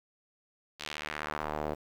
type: tone with band-pass filter sweep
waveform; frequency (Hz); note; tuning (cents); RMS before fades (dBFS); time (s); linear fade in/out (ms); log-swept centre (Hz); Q
sawtooth; 75.8; D#2; -45; -37; 0.79-1.75; 20; 3800 to 540; 1.4
effects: 9-bit